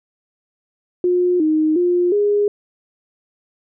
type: tone with pitch steps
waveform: sine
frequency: 357.9 / 311.1 / 353.9 / 411.6 Hz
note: F4 / D#4 / F4 / G#4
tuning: +42 / 0 / +23 / -16 cents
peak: -13 dBFS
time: 1.04-2.48 s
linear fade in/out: 2 ms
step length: 360 ms
effects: none